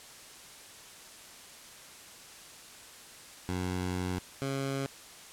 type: tone pair in turn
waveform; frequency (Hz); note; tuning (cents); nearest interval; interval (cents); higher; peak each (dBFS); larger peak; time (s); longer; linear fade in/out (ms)
15% pulse; 91.2 / 136.65; F#2 / C#3; -24 / -24; perfect fifth; 700; second; -25; neither; 3.49-4.19 / 4.42-4.86; first; 0
effects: white hiss -50 dBFS RMS until 5.32 s + low-pass 10000 Hz 12 dB/octave